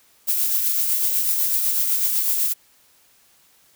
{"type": "noise with tremolo", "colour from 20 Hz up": "violet", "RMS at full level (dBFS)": -19, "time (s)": [0.27, 2.54], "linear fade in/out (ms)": 20, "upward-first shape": "triangle", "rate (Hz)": 8, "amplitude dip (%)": 40, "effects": ["white hiss -57 dBFS RMS until 3.75 s"]}